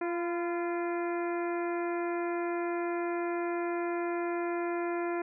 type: harmonic tone with a mistuned harmonic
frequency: 345.7 Hz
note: F4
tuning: 18 cents flat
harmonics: 1 / 2 / 3 / 4 / 5 / 6 / 7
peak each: -31 / -37 / -41 / -43 / -45 / -47 / -48 dBFS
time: 0.01-5.22 s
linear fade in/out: 5 ms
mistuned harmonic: 3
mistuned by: -34 cents
effects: none